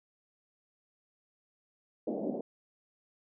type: band-pass noise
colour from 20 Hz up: pink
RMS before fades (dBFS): -35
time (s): 2.07-2.41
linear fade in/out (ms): 5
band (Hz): 190 to 660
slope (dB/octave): 48
effects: none